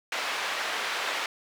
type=band-pass noise; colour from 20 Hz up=white; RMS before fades=-31 dBFS; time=0.12-1.26 s; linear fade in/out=2 ms; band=580 to 2700 Hz; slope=12 dB/octave; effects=none